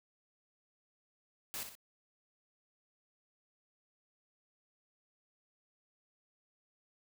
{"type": "noise with echo", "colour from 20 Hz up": "white", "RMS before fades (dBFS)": -41, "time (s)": [1.54, 1.63], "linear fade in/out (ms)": 0, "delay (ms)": 61, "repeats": 2, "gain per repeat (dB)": -7, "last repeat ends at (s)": 1.752, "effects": []}